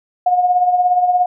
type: tone with tremolo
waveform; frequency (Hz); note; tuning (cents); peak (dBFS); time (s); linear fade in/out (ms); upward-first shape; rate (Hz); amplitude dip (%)
sine; 721; F#5; -45; -8; 0.26-1.26; 5; triangle; 17; 65
effects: none